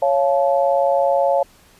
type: chord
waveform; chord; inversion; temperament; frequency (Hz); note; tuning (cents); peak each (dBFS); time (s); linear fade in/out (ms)
sine; Db augmented; none; just; 554.4 / 693 / 866.2; Db5 / F5 / A5; 0 / -14 / -27; -16 / -19 / -22; 0.02-1.43; 5
effects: pink hiss -51 dBFS RMS until 1.79 s + resampled to 32000 Hz

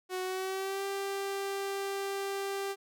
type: tone with pitch glide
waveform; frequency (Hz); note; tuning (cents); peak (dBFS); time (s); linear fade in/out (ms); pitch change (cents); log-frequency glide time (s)
sawtooth; 369.8 to 394.1; F#4 to G4; -1 to +9; -29; 0.09-2.76; 50; +110; 0.22-0.84
effects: none

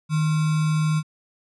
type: tone with sample-and-hold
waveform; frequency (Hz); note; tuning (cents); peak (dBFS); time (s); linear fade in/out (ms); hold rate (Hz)
sine; 155.56; D#3; 0; -18; 0.09-1.03; 50; 1225
effects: resampled to 24000 Hz

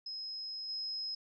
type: tone with level steps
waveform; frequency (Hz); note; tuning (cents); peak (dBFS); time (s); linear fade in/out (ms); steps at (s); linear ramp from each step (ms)
sine; 5120; D#8; +49; -39 / -36; 0.06-1.15; 5; 0.68; 20
effects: none

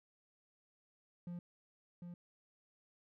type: tone with echo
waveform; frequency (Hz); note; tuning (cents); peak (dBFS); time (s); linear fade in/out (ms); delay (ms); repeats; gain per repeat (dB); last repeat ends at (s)
triangle; 174.61; F3; 0; -40; 1.27-1.39; 2; 750; 1; -4; 2.14
effects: none

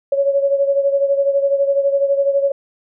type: beating tone pair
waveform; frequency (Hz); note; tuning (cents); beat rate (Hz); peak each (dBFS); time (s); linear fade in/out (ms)
sine; 554.4 / 566.4; C#5 / C#5; 0 / +37; 12; -14 / -20; 0.12-2.52; 5
effects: none

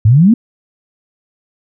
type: exponential sweep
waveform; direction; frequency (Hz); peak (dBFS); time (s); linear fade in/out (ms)
sine; up; 99.8 to 246.9; -4; 0.05-0.34; 5
effects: none

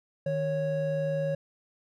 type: tone pair together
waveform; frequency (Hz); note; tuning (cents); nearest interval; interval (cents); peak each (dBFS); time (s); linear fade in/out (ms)
triangle; 155.18 / 553; D#3 / C#5; -4 / -4; octave + minor seventh; 2200; -29 / -26; 0.26-1.35; 5
effects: none

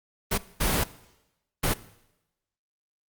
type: noise bursts at uneven times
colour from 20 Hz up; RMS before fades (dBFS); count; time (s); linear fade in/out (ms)
pink; -24; 3; 0.31-0.38 / 0.6-0.84 / 1.63-1.74; 10
effects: noise-tail reverb RT60 0.9 s tail -18 dB re dry + Opus 32 kbps

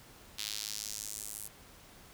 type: tone with high-pass filter sweep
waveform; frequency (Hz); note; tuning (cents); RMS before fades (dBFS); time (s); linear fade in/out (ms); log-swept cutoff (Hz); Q
sawtooth; 105.6; G#2; +29; -41; 0.38-1.48; 10; 3700 to 9800; 1.7
effects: pink hiss -56 dBFS RMS until 2.13 s

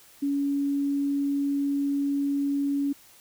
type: tone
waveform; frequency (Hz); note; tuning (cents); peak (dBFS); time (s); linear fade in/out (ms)
sine; 281.6; C#4; +27; -23; 0.22-2.93; 10
effects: white hiss -54 dBFS RMS until 3.2 s

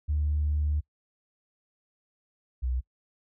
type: tone pair in turn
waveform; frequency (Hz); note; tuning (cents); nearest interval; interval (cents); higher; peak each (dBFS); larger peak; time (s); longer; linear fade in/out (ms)
sine; 74.6 / 62.73; D2 / B1; +28 / +28; minor third; 300; first; -23 / -25; first; 0.08-0.81 / 2.62-2.81; first; 20
effects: noise-tail reverb RT60 0.1 s tail -24 dB re dry + tanh soft clip ceiling -19 dBFS

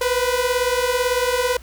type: beating tone pair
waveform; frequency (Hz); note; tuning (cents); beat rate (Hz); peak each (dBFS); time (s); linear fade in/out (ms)
sawtooth; 487.4 / 505.4; B4 / B4; -23 / +40; 18; -17; 0.01-1.57; 5
effects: added 60 Hz sine -39 dBFS peak until 1.62 s + pink hiss -48 dBFS RMS until 1.62 s

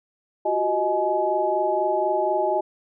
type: tone cluster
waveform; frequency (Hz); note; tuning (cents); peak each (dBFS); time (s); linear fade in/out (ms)
sine; 355.5 / 379.6 / 624 / 845; F4 / F#4 / D#5 / G#5; +31 / +44 / +5 / +30; -29 / -27 / -23 / -24; 0.45-2.61; 10
effects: none

